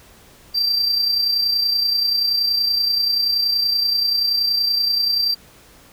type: tone with amplitude modulation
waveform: triangle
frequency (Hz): 4700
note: D8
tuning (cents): +1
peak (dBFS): -13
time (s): 0.54-5.35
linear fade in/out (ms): 20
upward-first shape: sine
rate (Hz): 30.5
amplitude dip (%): 45
effects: pink hiss -48 dBFS RMS until 5.92 s